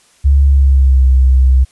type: tone with pitch glide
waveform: sine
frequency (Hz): 69.6 to 64.94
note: C#2 to C2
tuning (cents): +8 to -12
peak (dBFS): -5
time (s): 0.24-1.65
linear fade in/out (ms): 20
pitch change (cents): -120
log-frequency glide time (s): 0.46-1.06
effects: white hiss -50 dBFS RMS until 1.71 s + resampled to 24000 Hz